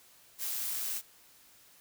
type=noise with amplitude modulation; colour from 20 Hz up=blue; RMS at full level=-34 dBFS; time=0.38-1.02 s; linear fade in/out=50 ms; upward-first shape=sine; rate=121 Hz; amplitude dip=25%; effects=white hiss -60 dBFS RMS until 1.8 s